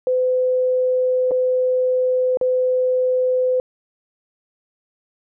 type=tone with dropouts; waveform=sine; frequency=508 Hz; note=B4; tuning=49 cents sharp; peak=-15 dBFS; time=0.07-3.6 s; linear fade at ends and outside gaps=1 ms; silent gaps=1.31-1.316 / 2.372-2.412 s; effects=none